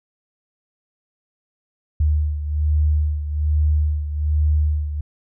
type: beating tone pair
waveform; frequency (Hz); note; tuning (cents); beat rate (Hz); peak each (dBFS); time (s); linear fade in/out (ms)
sine; 75.3 / 76.5; D2 / D#2; +44 / -29; 1.2; -17 / -23; 2-5.01; 5
effects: none

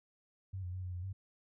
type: tone with pitch steps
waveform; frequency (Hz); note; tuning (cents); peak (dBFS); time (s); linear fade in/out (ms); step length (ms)
sine; 95.3 / 89.6 / 92.6 / 90.6 / 88.9 / 95.8; G2 / F2 / F#2 / F#2 / F2 / G2; -48 / +45 / +2 / -36 / +31 / -39; -38; 0.53-1.13; 10; 100
effects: none

